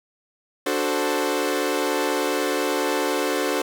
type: chord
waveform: sawtooth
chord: D dominant seventh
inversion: none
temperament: equal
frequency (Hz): 293.7 / 370 / 440 / 523.3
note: D4 / F#4 / A4 / C5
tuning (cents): 0 / 0 / 0 / 0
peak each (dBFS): -23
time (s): 0.66-3.62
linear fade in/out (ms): 5
effects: none